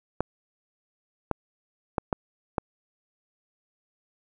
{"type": "clicks", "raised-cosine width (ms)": 1, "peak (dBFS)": -10, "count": 5, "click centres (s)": [0.206, 1.313, 1.982, 2.128, 2.582], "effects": []}